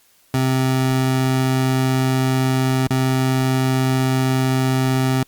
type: tone with dropouts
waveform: 25% pulse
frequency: 130.81 Hz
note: C3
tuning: in tune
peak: -12 dBFS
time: 0.34-5.23 s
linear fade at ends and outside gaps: 2 ms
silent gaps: 2.871-2.905 s
effects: white hiss -56 dBFS RMS until 5.27 s + Opus 48 kbps